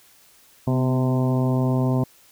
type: harmonic tone with a mistuned harmonic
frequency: 129.5 Hz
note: C3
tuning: 17 cents flat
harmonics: 1 / 2 / 3 / 4 / 5 / 6 / 7 / 8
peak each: -20 / -23 / -30 / -33 / -31 / -39 / -35 / -38 dBFS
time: 0.67-2.04 s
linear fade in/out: 5 ms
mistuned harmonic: 2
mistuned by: -37 cents
effects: white hiss -54 dBFS RMS until 2.31 s